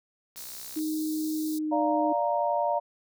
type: high-pass noise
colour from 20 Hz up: white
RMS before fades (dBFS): -41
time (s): 0.36-1.59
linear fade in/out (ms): 10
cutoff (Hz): 3700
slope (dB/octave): 96
type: click train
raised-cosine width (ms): 0.2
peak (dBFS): -31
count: 28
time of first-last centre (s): 0.36-0.789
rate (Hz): 62.9
type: tone with pitch glide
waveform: sine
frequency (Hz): 311.1 to 306.3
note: D#4 to D#4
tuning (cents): 0 to -27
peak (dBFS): -27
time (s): 0.76-2.13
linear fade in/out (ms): 10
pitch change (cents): -27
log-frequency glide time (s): 1.5-1.73
type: chord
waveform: sine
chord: Bb major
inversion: first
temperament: equal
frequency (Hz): 587.3 / 698.5 / 932.3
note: D5 / F5 / Bb5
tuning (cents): 0 / 0 / 0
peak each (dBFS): -28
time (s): 1.71-2.8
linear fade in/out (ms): 20
effects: none